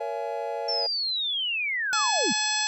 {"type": "chord", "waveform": "triangle", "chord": "A# half-diminished seventh", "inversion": "none", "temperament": "just", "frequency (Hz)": [466.2, 559.4, 671.3, 839.1], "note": ["A#4", "C#5", "E5", "G#5"], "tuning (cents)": [0, 16, 31, 18], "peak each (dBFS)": -32, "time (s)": [0, 0.87], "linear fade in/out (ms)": 10}
{"type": "linear sweep", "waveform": "sine", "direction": "down", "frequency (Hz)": [5450, 165.6], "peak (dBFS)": -25, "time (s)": [0.68, 2.33], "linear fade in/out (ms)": 10}
{"type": "harmonic tone", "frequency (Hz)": 853, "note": "G#5", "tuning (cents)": 46, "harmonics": [1, 2, 3, 4, 5, 6, 7, 9], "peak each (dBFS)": [-32, -32, -32, -32, -32, -32, -32, -32], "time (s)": [1.93, 2.67], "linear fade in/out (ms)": 0}
{"effects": []}